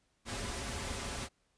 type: noise with comb filter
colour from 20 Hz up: pink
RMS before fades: -39 dBFS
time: 0.25-1.29 s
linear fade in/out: 50 ms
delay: 6.4 ms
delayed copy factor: -0.55
effects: pink hiss -75 dBFS RMS until 1.57 s + resampled to 22050 Hz